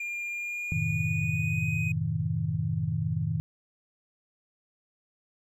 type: tone with pitch glide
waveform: triangle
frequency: 2405 to 2503 Hz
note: D7 to D#7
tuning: +41 to +10 cents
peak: -30 dBFS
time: 0-1.92 s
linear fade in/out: 5 ms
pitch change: +69 cents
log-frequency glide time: 0.31-1.68 s
type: chord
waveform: sine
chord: F# diminished seventh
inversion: none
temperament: equal with one note detuned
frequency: 92.5 / 110 / 130.81 / 158.56 Hz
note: F#2 / A2 / C3 / Eb3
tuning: 0 / 0 / 0 / +33 cents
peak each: -34 / -32 / -34 / -29 dBFS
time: 0.72-3.4 s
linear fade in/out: 0 ms
effects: none